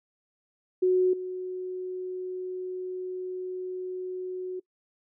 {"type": "tone with level steps", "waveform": "sine", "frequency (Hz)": 368.1, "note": "F#4", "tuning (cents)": -9, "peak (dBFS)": [-19, -31], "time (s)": [0.82, 4.6], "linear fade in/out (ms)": 10, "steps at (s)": 1.13, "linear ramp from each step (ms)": 5, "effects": ["noise-tail reverb RT60 0.1 s tail -22 dB re dry"]}